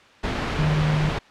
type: tone in noise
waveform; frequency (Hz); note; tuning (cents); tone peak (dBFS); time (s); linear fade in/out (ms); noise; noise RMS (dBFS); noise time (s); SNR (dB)
sine; 152.4; D#3; -36; -19; 0.58-1.1; 10; pink; -25; 0.23-1.19; +3
effects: white hiss -50 dBFS RMS until 1.3 s + low-pass 3000 Hz 12 dB/octave